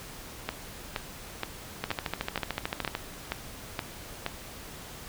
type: two click trains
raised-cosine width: 0.3 ms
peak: -13 / -13 dBFS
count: 9 / 16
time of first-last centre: 0.49-4.264 / 1.84-2.951 s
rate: 2.12 / 13.5 Hz
effects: pink hiss -44 dBFS RMS until 5.08 s